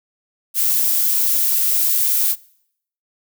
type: noise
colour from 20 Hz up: violet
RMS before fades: -17 dBFS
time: 0.54-2.36 s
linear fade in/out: 50 ms
effects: noise-tail reverb RT60 0.7 s tail -23 dB re dry